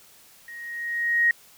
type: tone with level ramp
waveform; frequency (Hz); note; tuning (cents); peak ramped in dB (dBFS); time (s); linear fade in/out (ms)
sine; 1879; A#6; +13; -38 to -15; 0.48-1.31; 2
effects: white hiss -53 dBFS RMS until 1.57 s